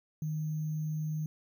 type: tone with sample-and-hold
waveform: sine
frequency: 154.7 Hz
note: D#3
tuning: 10 cents flat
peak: -31 dBFS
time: 0.22-1.26 s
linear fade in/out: 2 ms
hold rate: 6300 Hz
effects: none